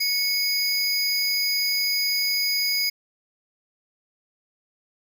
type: tone pair together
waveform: square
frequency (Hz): 2200 / 4934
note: C#7 / D#8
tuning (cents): -14 / -15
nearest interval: octave + major second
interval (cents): 1399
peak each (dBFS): -27 / -23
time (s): 0-2.9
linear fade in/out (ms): 10
effects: none